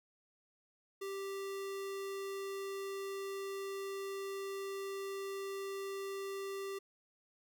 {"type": "tone", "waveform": "square", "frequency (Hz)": 392, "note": "G4", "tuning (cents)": 0, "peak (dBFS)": -40, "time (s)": [1.01, 6.79], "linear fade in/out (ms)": 10, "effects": []}